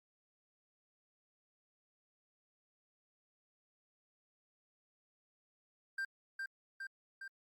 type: tone with echo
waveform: triangle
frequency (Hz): 1575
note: G6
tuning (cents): +8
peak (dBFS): -34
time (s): 5.98-6.05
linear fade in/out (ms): 5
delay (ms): 410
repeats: 3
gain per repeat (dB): -3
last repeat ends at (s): 7.28
effects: Opus 48 kbps